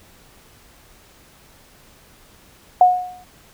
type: tone with exponential decay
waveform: sine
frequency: 727 Hz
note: F#5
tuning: 31 cents flat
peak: -5 dBFS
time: 2.81-3.24 s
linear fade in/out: 2 ms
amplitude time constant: 93 ms
effects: pink hiss -50 dBFS RMS until 3.53 s